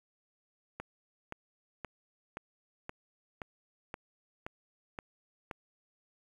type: click train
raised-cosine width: 0.5 ms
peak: -24 dBFS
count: 10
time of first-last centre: 0.8-5.512 s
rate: 1.91 Hz
effects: 9-bit